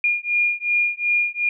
sine beating tone pair, 2420 / 2422.7 Hz, D#7 / D#7, -49 / -47 cents, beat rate 2.7 Hz, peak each -21 dBFS, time 0.04-1.49 s, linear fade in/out 2 ms, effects none

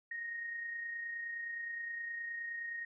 sine tone with amplitude modulation, 1864.7 Hz, A#6, in tune, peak -37 dBFS, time 0.11-2.85 s, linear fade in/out 5 ms, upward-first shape sine, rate 29.6 Hz, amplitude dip 35%, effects none

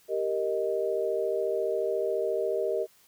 sine chord, Eb major, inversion first, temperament equal, 392 / 466.2 / 622.3 Hz, G4 / Bb4 / Eb5, 0 / 0 / 0 cents, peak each -30 dBFS, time 0.08-2.87 s, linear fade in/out 50 ms, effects white hiss -61 dBFS RMS until 3.07 s

